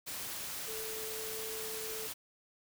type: tone in noise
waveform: sine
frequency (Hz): 440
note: A4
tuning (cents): 0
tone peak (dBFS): -43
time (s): 0.67-2.08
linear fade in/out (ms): 20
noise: white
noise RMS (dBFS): -41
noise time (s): 0.06-2.14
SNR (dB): -5
effects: none